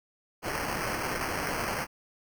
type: noise with sample-and-hold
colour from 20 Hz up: violet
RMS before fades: -32 dBFS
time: 0.42-1.87 s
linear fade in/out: 50 ms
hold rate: 3675 Hz
effects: none